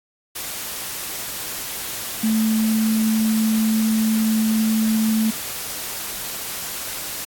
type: tone in noise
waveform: sine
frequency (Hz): 220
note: A3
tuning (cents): 0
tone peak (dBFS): -16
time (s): 2.23-5.31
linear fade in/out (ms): 10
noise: white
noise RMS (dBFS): -29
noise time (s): 0.35-7.25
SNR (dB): +10
effects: AAC 64 kbps